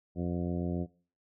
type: harmonic tone with a mistuned harmonic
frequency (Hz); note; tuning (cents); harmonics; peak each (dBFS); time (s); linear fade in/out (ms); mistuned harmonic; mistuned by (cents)
87.4; F2; +2; 1 / 2 / 3 / 4 / 5 / 6 / 7 / 8; -36 / -33 / -37 / -39 / -45 / -46 / -45 / -51; 0.15-0.87; 50; 8; +41
effects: noise-tail reverb RT60 0.4 s tail -21 dB re dry